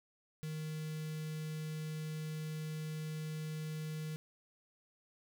square tone with notch filter, 155.56 Hz, D#3, in tune, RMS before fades -41 dBFS, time 0.43-4.16 s, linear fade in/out 0 ms, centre 850 Hz, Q 0.65, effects 13-bit

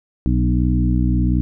harmonic tone with a mistuned harmonic, 61.3 Hz, B1, 12 cents flat, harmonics 1 / 2 / 3 / 4 / 5, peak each -17 / -20 / -22 / -23 / -24 dBFS, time 0.26-1.41 s, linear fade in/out 0 ms, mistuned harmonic 4, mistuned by +19 cents, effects none

